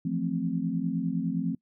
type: chord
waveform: sine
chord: F major seventh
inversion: third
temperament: equal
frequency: 164.81 / 174.61 / 220 / 261.6 Hz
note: E3 / F3 / A3 / C4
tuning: 0 / 0 / 0 / 0 cents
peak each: -34 / -30 / -33 / -31 dBFS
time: 0.05-1.55 s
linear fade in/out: 5 ms
effects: noise-tail reverb RT60 0.1 s tail -24 dB re dry